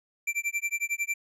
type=tone with tremolo; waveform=square; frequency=2349 Hz; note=D7; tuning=in tune; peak=-25 dBFS; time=0.27-1.14 s; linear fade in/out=5 ms; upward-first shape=sine; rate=11 Hz; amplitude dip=100%; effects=low-pass 11000 Hz 12 dB/octave